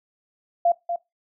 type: tone with echo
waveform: sine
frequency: 690 Hz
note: F5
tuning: 21 cents flat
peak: -15 dBFS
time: 0.65-0.72 s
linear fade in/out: 5 ms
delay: 240 ms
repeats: 1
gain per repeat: -8 dB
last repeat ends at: 0.96 s
effects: noise-tail reverb RT60 0.2 s tail -21 dB re dry